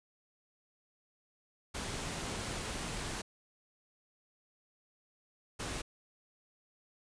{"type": "noise bursts at uneven times", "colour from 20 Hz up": "pink", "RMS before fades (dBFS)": -39, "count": 2, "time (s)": [[1.74, 3.22], [5.59, 5.82]], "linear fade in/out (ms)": 10, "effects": ["resampled to 22050 Hz"]}